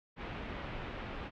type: low-pass noise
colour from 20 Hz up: pink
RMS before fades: -42 dBFS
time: 0.16-1.31 s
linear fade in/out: 50 ms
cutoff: 3000 Hz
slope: 24 dB/octave
effects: none